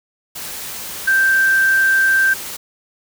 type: tone in noise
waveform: sine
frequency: 1568 Hz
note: G6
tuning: in tune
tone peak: -11 dBFS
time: 1.07-2.34 s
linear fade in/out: 10 ms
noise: white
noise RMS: -29 dBFS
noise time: 0.35-2.57 s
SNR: +15 dB
effects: none